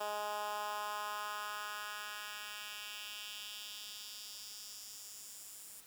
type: tone with high-pass filter sweep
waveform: 10% pulse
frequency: 208.5 Hz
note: G#3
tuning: 7 cents sharp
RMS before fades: -44 dBFS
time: 0-5.81 s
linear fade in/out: 10 ms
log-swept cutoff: 650 to 9000 Hz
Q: 1.8
effects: white hiss -59 dBFS RMS until 5.86 s